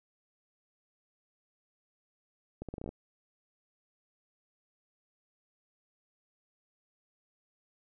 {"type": "accelerating click train", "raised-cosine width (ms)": 2, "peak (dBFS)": -26, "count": 9, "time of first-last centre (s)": [2.62, 2.891], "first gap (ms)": 67, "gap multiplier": 0.79, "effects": []}